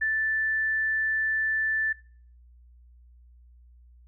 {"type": "tone", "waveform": "sine", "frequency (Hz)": 1760, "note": "A6", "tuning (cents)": 0, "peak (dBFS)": -23, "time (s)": [0.01, 1.93], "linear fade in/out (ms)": 10, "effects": ["noise-tail reverb RT60 0.5 s tail -22 dB re dry", "added 60 Hz sine -51 dBFS peak until 4.07 s"]}